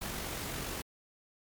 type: noise with amplitude modulation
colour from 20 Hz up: pink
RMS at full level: -37 dBFS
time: 0.01-0.82 s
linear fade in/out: 10 ms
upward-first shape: sine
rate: 47.4 Hz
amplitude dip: 30%
effects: MP3 96 kbps